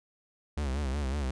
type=tone with vibrato; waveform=45% pulse; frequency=69.3 Hz; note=C#2; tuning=in tune; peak=-29 dBFS; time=0.57-1.31 s; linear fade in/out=5 ms; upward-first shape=sine; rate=5.4 Hz; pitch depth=130 cents each way; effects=resampled to 22050 Hz